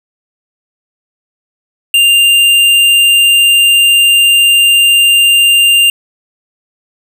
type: tone with tanh clipping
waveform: triangle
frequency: 2794 Hz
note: F7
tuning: in tune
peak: -6 dBFS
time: 1.94-5.9 s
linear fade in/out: 2 ms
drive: 18 dB
effects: none